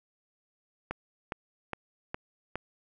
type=click train; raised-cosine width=0.5 ms; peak=-18 dBFS; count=5; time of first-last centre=0.91-2.556 s; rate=2.43 Hz; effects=none